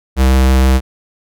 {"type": "tone with vibrato", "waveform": "square", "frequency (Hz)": 65.41, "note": "C2", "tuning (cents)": 0, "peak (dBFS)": -8, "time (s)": [0.16, 0.81], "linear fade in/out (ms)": 50, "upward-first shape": "triangle", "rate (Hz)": 6.4, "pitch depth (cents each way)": 9, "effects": []}